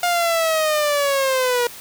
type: linear sweep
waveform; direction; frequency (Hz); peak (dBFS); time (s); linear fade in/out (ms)
sawtooth; down; 710 to 476.6; -13; 0.03-1.67; 2
effects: white hiss -38 dBFS RMS until 1.8 s